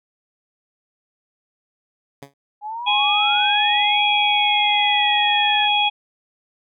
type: tone with exponential decay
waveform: 10% pulse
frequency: 139.7 Hz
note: C#3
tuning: 14 cents sharp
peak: -24 dBFS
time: 2.22-2.34 s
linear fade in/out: 5 ms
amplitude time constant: 25 ms
type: exponential two-way sweep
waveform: sine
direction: up then down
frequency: 820 to 2394 to 1697 Hz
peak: -26 dBFS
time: 2.61-5.69 s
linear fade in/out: 50 ms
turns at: 4.05 s
type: harmonic tone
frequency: 830.6 Hz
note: G#5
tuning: in tune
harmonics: 1 / 3 / 4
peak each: -19 / -21 / -19 dBFS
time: 2.86-5.9 s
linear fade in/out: 20 ms
effects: none